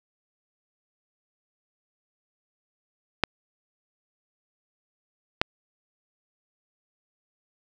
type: clicks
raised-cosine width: 0.3 ms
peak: -3 dBFS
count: 2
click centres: 3.237 / 5.415 s
effects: none